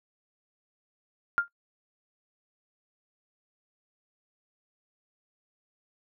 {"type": "tone with exponential decay", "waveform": "sine", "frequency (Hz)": 1400, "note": "F6", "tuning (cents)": 4, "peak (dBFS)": -16, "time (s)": [1.38, 1.48], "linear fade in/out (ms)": 0, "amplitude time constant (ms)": 20, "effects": ["noise-tail reverb RT60 0.1 s tail -17 dB re dry"]}